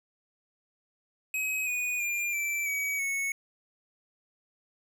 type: tone with pitch steps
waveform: square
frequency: 2541 / 2470 / 2401 / 2334 / 2269 / 2206 Hz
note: D#7 / D#7 / D7 / D7 / C#7 / C#7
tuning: +36 / -13 / +38 / -11 / +40 / -9 cents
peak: -29 dBFS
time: 1.34-3.32 s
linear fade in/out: 2 ms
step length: 330 ms
effects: none